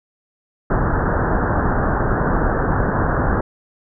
pink low-pass noise, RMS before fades -18 dBFS, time 0.7-3.41 s, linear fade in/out 5 ms, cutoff 1700 Hz, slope 96 dB/octave, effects none

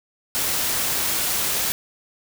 white noise, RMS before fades -23 dBFS, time 0.35-1.72 s, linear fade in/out 0 ms, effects none

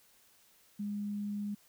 sine tone, 205.4 Hz, G#3, 19 cents flat, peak -34 dBFS, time 0.79-1.55 s, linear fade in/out 10 ms, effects white hiss -65 dBFS RMS until 1.68 s

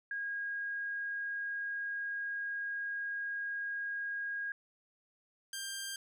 sine / 10% pulse tone pair in turn, 1634 / 1588.4 Hz, G#6 / G6, -29 / +22 cents, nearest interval unison, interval 49 cents, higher first, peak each -35 / -30 dBFS, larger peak second, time 0.11-4.52 / 5.53-5.96 s, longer first, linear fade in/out 2 ms, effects none

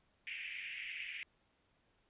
white band-pass noise, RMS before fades -45 dBFS, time 0.27-1.23 s, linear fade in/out 0 ms, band 2000 to 2700 Hz, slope 48 dB/octave, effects pink hiss -75 dBFS RMS until 2.09 s + resampled to 8000 Hz

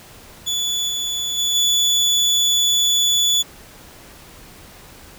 30% pulse tone with level steps, 3447 Hz, A7, 36 cents flat, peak -17 / -19 / -15 / -12 dBFS, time 0.46-3.43 s, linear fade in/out 20 ms, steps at 0.88 / 1.37 / 1.54 s, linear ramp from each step 20 ms, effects pink hiss -43 dBFS RMS until 5.18 s

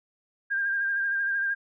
sine tone with vibrato, 1600 Hz, G6, 35 cents sharp, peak -24 dBFS, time 0.5-1.55 s, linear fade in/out 20 ms, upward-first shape sine, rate 13 Hz, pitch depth 30 cents each way, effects none

